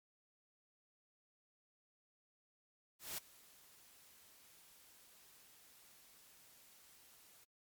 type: noise with ADSR envelope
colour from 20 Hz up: white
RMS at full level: -42 dBFS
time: 2.99-7.45 s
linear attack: 190 ms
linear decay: 6 ms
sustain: -22 dB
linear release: 17 ms
effects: MP3 96 kbps